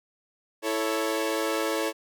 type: chord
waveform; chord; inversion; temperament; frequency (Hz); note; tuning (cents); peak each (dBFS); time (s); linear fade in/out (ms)
sawtooth; A major; second; equal; 329.6 / 440 / 554.4; E4 / A4 / C#5; 0 / 0 / 0; -26; 0.62-1.93; 50
effects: none